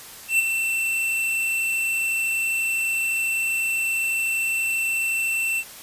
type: tone with ADSR envelope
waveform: square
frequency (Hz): 2687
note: E7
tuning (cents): +33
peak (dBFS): -15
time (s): 0.28-5.64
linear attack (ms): 110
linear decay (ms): 16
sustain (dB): -7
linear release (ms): 55
effects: white hiss -41 dBFS RMS until 5.82 s + resampled to 32000 Hz